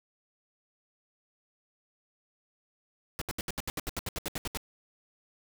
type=noise bursts; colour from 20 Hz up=pink; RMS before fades=-34 dBFS; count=15; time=3.19-4.573 s; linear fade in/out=0 ms; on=25 ms; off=72 ms; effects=none